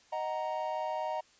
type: chord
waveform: triangle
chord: D# minor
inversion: none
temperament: just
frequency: 622.3 / 746.7 / 933.4 Hz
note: D#5 / F#5 / A#5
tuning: 0 / +16 / +2 cents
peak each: -34 / -36 / -34 dBFS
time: 0.12-1.21 s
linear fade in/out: 10 ms
effects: white hiss -63 dBFS RMS until 1.39 s + resampled to 16000 Hz